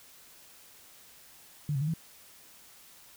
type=tone with pitch steps; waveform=sine; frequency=147.9 / 134.4 / 150.9 / 162.8 Hz; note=D3 / C3 / D3 / E3; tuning=+13 / +47 / +47 / -21 cents; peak=-27 dBFS; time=1.69-1.938 s; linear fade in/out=2 ms; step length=62 ms; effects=white hiss -55 dBFS RMS until 3.16 s